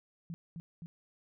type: tone with echo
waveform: sine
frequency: 167.3 Hz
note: E3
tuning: 26 cents sharp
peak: -38 dBFS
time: 0.3-0.34 s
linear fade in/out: 0 ms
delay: 260 ms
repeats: 2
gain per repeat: -2 dB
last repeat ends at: 0.86 s
effects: none